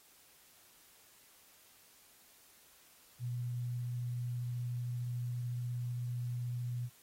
sine tone, 122.1 Hz, B2, 19 cents flat, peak -35 dBFS, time 3.19-6.9 s, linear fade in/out 50 ms, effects white hiss -63 dBFS RMS until 7.02 s + AAC 48 kbps

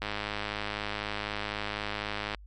click train, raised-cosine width 0.3 ms, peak -16 dBFS, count 243, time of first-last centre 0.02-2.347 s, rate 104 Hz, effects added 50 Hz sine -46 dBFS peak until 2.46 s + MP3 64 kbps

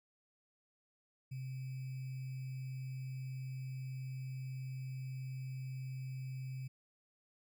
sine tone with sample-and-hold, 130.81 Hz, C3, in tune, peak -40 dBFS, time 1.31-6.68 s, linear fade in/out 10 ms, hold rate 2450 Hz, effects none

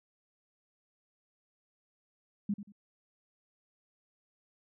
sine tone with echo, 203.8 Hz, G#3, 32 cents flat, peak -28 dBFS, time 2.49-2.54 s, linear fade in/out 5 ms, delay 91 ms, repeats 2, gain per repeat -12 dB, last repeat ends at 2.722 s, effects none

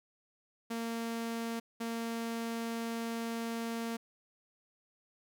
sawtooth tone bursts at uneven times, 230 Hz, A#3, 23 cents flat, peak -31 dBFS, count 2, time 0.7-1.6 / 1.8-3.97 s, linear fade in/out 10 ms, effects none

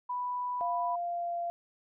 sine tone, 987.8 Hz, B5, in tune, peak -31 dBFS, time 0.09-0.96 s, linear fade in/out 10 ms
sine tone with pitch glide, 697 to 689.8 Hz, F5 to F5, -4 to -22 cents, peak -31 dBFS, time 0.61-1.5 s, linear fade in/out 0 ms, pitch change -18 cents, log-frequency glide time 0.95-1.37 s
effects none

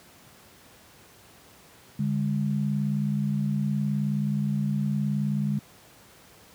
sine tone pair together, 145.13 / 204.3 Hz, D3 / G#3, -20 / -28 cents, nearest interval tritone, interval 592 cents, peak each -26 dBFS, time 1.99-5.59 s, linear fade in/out 5 ms, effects pink hiss -53 dBFS RMS until 6.54 s + high-pass 80 Hz 12 dB/octave

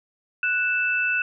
sine tone pair together, 1480 / 2639 Hz, F#6 / E7, 0 / +1 cents, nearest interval minor seventh, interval 1001 cents, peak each -23 dBFS, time 0.43-1.22 s, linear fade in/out 2 ms, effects none

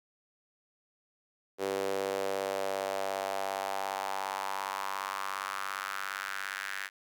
sawtooth tone with high-pass filter sweep, 97.3 Hz, G2, 12 cents flat, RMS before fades -35 dBFS, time 1.58-6.9 s, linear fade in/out 50 ms, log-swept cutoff 430 to 1700 Hz, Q 3.4, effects none

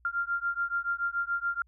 sine beating tone pair, 1389 / 1396 Hz, F6 / F6, -10 / -1 cents, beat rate 7 Hz, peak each -31 dBFS, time 0.05-1.62 s, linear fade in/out 2 ms, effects added 60 Hz sine -60 dBFS peak until 1.67 s

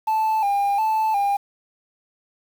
sine tone with vibrato, 839 Hz, G#5, 17 cents sharp, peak -15 dBFS, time 0.07-1.37 s, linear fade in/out 10 ms, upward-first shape square, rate 1.4 Hz, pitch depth 75 cents each way, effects tanh soft clip ceiling -17 dBFS + 7-bit

